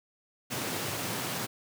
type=high-pass noise; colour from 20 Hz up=pink; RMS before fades=-34 dBFS; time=0.5-1.47 s; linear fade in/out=20 ms; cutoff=100 Hz; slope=48 dB/octave; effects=none